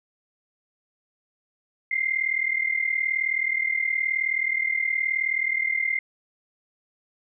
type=tone pair together; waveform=sine; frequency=2074 / 2113 Hz; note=C7 / C7; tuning=-16 / +16 cents; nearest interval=unison; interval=32 cents; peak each=-25 / -25 dBFS; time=1.91-5.99 s; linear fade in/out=5 ms; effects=none